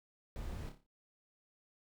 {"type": "noise with echo", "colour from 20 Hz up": "brown", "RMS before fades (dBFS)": -43, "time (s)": [0.36, 0.69], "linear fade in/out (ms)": 0, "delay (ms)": 29, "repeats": 6, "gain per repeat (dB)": -6, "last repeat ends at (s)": 0.864, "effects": []}